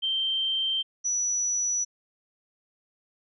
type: tone pair in turn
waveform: sine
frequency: 3136 / 5904 Hz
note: G7 / F#8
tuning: 0 / -5 cents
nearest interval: major seventh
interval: 1095 cents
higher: second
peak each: -24 dBFS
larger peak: neither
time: 0.02-0.83 / 1.04-1.85 s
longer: neither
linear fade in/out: 20 ms
effects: none